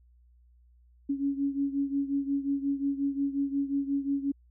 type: beating tone pair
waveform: sine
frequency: 277.5 / 283.1 Hz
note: C#4 / C#4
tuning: +2 / +37 cents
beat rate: 5.6 Hz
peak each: -28 / -32 dBFS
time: 1.09-4.32 s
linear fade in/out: 10 ms
effects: added 60 Hz sine -57 dBFS peak until 4.5 s